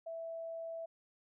sine tone, 659.3 Hz, E5, in tune, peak -40 dBFS, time 0.06-0.86 s, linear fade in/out 10 ms, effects none

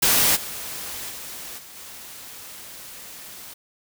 white noise with level steps, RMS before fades -18 / -33 / -36 / -43 / -40 dBFS, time 0.02-3.54 s, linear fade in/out 10 ms, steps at 0.35 / 1.09 / 1.57 / 1.75 s, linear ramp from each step 20 ms, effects none

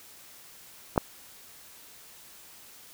clicks, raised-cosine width 1 ms, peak -23 / -6 dBFS, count 2, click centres 0.961 / 0.978 s, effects white hiss -51 dBFS RMS until 2.93 s

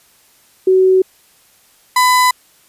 sine / 35% pulse tone pair in turn, 375.4 / 1002.2 Hz, F#4 / B5, +25 / +25 cents, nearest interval octave + perfect fourth, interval 1700 cents, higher second, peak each -7 dBFS, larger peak neither, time 0.67-1.02 / 1.96-2.31 s, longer neither, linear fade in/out 5 ms, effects white hiss -51 dBFS RMS until 2.68 s + resampled to 32000 Hz

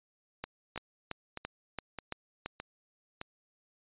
two click trains, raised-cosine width 0.3 ms, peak -23 / -20 dBFS, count 5 / 7, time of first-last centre 0.76-3.214 / 0.44-2.46 s, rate 1.63 / 2.97 Hz, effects resampled to 8000 Hz

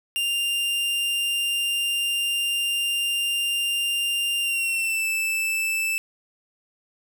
45% pulse tone with pitch glide, 2794 to 2639 Hz, F7 to E7, 0 to +1 cents, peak -22 dBFS, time 0.16-5.98 s, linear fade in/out 0 ms, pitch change -99 cents, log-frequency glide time 4.41-5.06 s, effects none

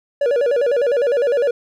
triangle tone with vibrato, 522 Hz, C5, 4 cents flat, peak -12 dBFS, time 0.21-1.51 s, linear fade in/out 5 ms, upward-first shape square, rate 9.9 Hz, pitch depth 150 cents each way, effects none

